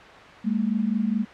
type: tone pair together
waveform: sine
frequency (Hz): 203 / 227.8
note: G#3 / A#3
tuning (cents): -39 / -40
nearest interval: major second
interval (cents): 199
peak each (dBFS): -24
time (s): 0.44-1.25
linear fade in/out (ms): 20
effects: white hiss -43 dBFS RMS until 1.33 s + low-pass 2000 Hz 12 dB/octave